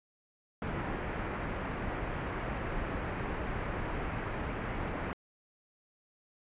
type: low-pass noise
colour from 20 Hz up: pink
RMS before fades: -36 dBFS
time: 0.62-5.13 s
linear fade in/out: 0 ms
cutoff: 2200 Hz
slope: 24 dB/octave
effects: resampled to 8000 Hz